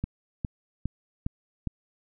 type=click train; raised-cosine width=5 ms; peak=-16 dBFS; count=5; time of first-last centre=0.04-1.673 s; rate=2.45 Hz; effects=none